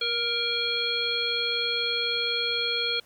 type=harmonic tone with a mistuned harmonic; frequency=472 Hz; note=A#4; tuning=22 cents sharp; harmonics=1 / 3 / 5 / 7 / 9; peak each=-34 / -34 / -32 / -28 / -30 dBFS; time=0.01-3 s; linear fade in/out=5 ms; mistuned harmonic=3; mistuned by=-18 cents; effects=pink hiss -58 dBFS RMS until 3.05 s